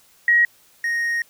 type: tone pair in turn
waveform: sine / triangle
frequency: 1896 / 1866.7 Hz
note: A#6 / A#6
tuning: +29 / +2 cents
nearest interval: unison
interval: 27 cents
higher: first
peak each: -12 / -18 dBFS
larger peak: first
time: 0.28-0.45 / 0.84-1.22 s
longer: second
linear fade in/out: 2 ms
effects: white hiss -55 dBFS RMS until 1.29 s